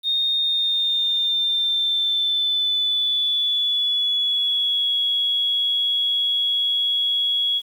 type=tone with pitch glide; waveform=sine; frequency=3684 to 3339 Hz; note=A#7 to G#7; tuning=-21 to +9 cents; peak=-18 dBFS; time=0.03-7.62 s; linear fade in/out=50 ms; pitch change=-170 cents; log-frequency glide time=0.29-4.93 s; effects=8-bit